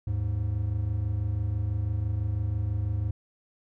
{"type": "tone pair together", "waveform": "triangle", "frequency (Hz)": [77.78, 103.83], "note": ["D#2", "G#2"], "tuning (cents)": [0, 0], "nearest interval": "perfect fourth", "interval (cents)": 500, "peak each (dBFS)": [-29, -25], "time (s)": [0.07, 3.11], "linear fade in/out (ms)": 5, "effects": []}